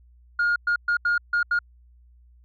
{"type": "tone bursts at uneven times", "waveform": "sine", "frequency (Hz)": 1423, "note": "F6", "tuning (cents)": 32, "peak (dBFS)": -17, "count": 6, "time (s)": [[0.39, 0.56], [0.67, 0.76], [0.88, 0.97], [1.05, 1.18], [1.33, 1.43], [1.51, 1.59]], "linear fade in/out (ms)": 5, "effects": ["tanh soft clip ceiling -17 dBFS", "added 60 Hz sine -51 dBFS peak until 2.44 s"]}